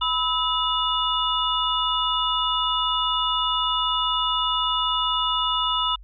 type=tone cluster; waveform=sine; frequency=993 / 1294 / 2892 / 3532 Hz; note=B5 / E6 / F#7 / A7; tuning=+9 / -32 / -40 / +6 cents; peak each=-26 dBFS; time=0.01-5.96 s; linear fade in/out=10 ms; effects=added 48 Hz sine -41 dBFS peak until 6.03 s